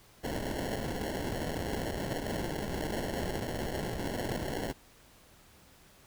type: noise with sample-and-hold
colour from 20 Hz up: blue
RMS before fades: -35 dBFS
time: 0.23-4.73 s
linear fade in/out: 20 ms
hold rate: 1225 Hz
effects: pink hiss -59 dBFS RMS until 6.06 s